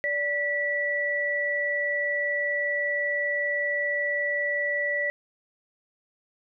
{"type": "tone pair together", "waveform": "sine", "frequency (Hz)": [581, 1954.2], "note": ["D5", "B6"], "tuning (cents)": [-19, -19], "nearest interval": "octave + major sixth", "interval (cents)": 2100, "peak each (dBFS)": [-30, -25], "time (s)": [0.04, 5.1], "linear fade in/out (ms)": 0, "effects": []}